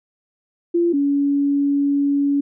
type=tone pair in turn; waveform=sine; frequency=343.2 / 282.8 Hz; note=F4 / C#4; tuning=-30 / +35 cents; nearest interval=minor third; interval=335 cents; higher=first; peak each=-14 / -15 dBFS; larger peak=first; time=0.74-0.93 / 0.93-2.41 s; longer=second; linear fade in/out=10 ms; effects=none